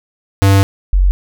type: tone pair in turn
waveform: square / sine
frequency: 98 / 46.25 Hz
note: G2 / F#1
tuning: 0 / 0 cents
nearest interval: octave + minor second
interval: 1300 cents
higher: first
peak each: -7 dBFS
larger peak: neither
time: 0.42-0.63 / 0.93-1.11 s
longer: first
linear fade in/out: 0 ms
effects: none